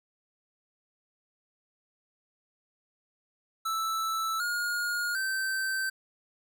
square tone with pitch steps, 1318.5 / 1429.6 / 1550 Hz, E6 / F6 / G6, 0 / +40 / -20 cents, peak -29 dBFS, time 3.65-5.9 s, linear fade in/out 10 ms, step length 750 ms, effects none

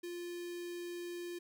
square tone with notch filter, 349.2 Hz, F4, in tune, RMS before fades -43 dBFS, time 0.03-1.39 s, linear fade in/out 10 ms, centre 980 Hz, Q 1.4, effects none

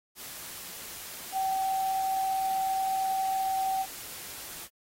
sine tone in noise, 767 Hz, G5, 38 cents flat, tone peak -26 dBFS, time 1.32-3.86 s, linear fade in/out 50 ms, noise white, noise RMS -42 dBFS, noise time 0.15-4.69 s, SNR +13 dB, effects AAC 48 kbps

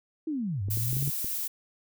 sine linear two-way sweep, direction down then up, 328.7 to 95 to 144 Hz, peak -28 dBFS, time 0.27-1.1 s, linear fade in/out 5 ms, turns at 0.62 s
clicks, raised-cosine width 3 ms, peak -26 dBFS, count 7, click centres 0.685 / 0.773 / 0.93 / 0.968 / 1.027 / 1.077 / 1.245 s
violet noise, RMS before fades -32 dBFS, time 0.7-1.48 s, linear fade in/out 10 ms
effects none

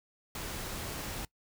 pink noise, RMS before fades -39 dBFS, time 0.35-1.25 s, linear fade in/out 2 ms, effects noise-tail reverb RT60 0.1 s tail -22 dB re dry

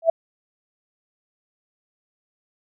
sine tone with exponential growth, 659.3 Hz, E5, in tune, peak -8 dBFS, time 0.02-0.1 s, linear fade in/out 5 ms, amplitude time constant 17 ms, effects none

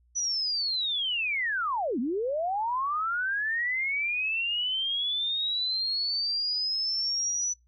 sine linear two-way sweep, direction down then up, 5970 to 218.8 to 5970 Hz, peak -26 dBFS, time 0.15-7.54 s, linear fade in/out 20 ms, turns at 1.99 s, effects noise-tail reverb RT60 0.2 s tail -26 dB re dry + added 60 Hz sine -61 dBFS peak until 7.67 s

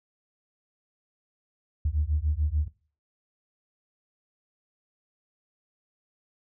sine beating tone pair, 72.3 / 79.1 Hz, D2 / D#2, -27 / +29 cents, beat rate 6.8 Hz, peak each -26 dBFS, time 1.85-2.68 s, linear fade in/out 5 ms, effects noise-tail reverb RT60 0.4 s tail -19 dB re dry + tanh soft clip ceiling -16 dBFS

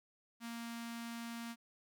sawtooth tone with notch filter, 232.8 Hz, A#3, 2 cents flat, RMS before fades -45 dBFS, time 0.4-1.56 s, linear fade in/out 50 ms, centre 480 Hz, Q 0.68, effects none

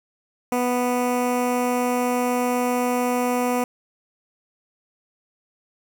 15% pulse tone with notch filter, 246.9 Hz, B3, in tune, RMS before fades -22 dBFS, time 0.52-3.64 s, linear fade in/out 2 ms, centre 4000 Hz, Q 0.97, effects none

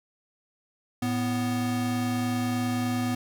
square tone pair together, 110.2 / 247.2 Hz, A2 / B3, +3 / +2 cents, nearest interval octave + major second, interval 1399 cents, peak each -32 / -27 dBFS, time 1.02-3.15 s, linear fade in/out 5 ms, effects none

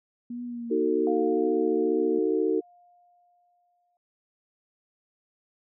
sine tone with vibrato, 238.4 Hz, A#3, 39 cents sharp, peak -32 dBFS, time 0.3-2.19 s, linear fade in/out 5 ms, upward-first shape triangle, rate 1.9 Hz, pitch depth 42 cents each way
sine chord, D# diminished, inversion none, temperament just, 311.1 / 373.4 / 448 Hz, D#4 / F#4 / A4, 0 / +16 / +31 cents, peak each -27 / -26 / -26 dBFS, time 0.7-2.61 s, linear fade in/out 20 ms
sine tone with exponential decay, 707 Hz, F5, 21 cents sharp, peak -31 dBFS, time 1.07-3.97 s, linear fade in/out 1 ms, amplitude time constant 630 ms
effects none

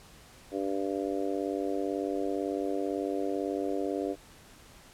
harmonic tone, 98 Hz, G2, in tune, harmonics 3 / 4 / 5 / 6 / 7, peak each -33 / -34 / -36 / -38 / -39 dBFS, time 0.51-4.16 s, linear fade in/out 50 ms, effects pink hiss -54 dBFS RMS until 4.93 s + low-pass 12000 Hz 12 dB/octave

